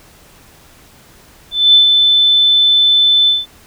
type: tone with ADSR envelope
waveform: sine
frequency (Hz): 3520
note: A7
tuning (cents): 0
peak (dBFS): -3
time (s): 1.51-3.46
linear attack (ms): 230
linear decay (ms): 120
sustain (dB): -4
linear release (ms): 180
effects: pink hiss -44 dBFS RMS until 3.66 s